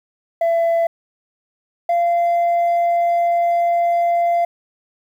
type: tone pair in turn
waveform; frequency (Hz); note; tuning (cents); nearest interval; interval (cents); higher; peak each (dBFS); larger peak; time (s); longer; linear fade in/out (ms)
sine; 671 / 689.1; E5 / F5; +31 / -23; unison; 46; second; -11; neither; 0.41-0.87 / 1.89-4.45; second; 5
effects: tanh soft clip ceiling -13 dBFS + 8-bit